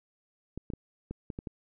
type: clicks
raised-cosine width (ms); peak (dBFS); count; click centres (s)
3; -24; 7; 0.576 / 0.702 / 0.736 / 1.11 / 1.302 / 1.389 / 1.472
effects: none